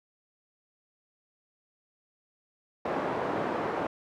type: band-pass noise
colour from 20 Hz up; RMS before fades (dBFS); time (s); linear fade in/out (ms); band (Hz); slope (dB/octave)
pink; -31; 2.85-3.87; 5; 330 to 1000; 12
effects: none